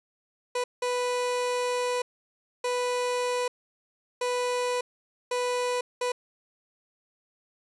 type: tone bursts at uneven times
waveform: 30% pulse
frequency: 493.9 Hz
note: B4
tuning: in tune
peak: -23 dBFS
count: 6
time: 0.55-0.64 / 0.82-2.02 / 2.64-3.48 / 4.21-4.81 / 5.31-5.81 / 6.01-6.12 s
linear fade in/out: 5 ms
effects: resampled to 24000 Hz